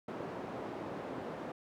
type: band-pass noise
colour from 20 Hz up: white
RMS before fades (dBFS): -42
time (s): 0.08-1.52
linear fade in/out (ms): 5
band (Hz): 160 to 640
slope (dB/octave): 12
effects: none